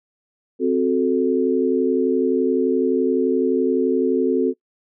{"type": "chord", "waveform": "sine", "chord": "F# diminished", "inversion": "second", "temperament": "equal with one note detuned", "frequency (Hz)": [261.6, 368.3, 440], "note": ["C4", "F#4", "A4"], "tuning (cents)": [0, -8, 0], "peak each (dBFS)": -20, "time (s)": [0.59, 4.54], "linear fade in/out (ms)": 50, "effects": ["noise-tail reverb RT60 0.1 s tail -23 dB re dry"]}